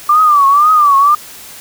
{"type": "tone with vibrato", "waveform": "sine", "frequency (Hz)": 1176, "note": "D6", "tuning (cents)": 2, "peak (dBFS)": -5, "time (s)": [0.09, 1.15], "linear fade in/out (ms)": 5, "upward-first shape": "triangle", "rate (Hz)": 2, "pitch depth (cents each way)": 140, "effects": ["white hiss -33 dBFS RMS until 1.6 s"]}